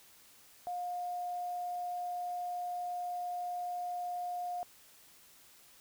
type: tone with quantisation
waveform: sine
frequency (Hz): 712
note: F5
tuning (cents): +33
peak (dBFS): -35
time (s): 0.67-4.63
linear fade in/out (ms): 0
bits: 10
effects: white hiss -60 dBFS RMS until 5.8 s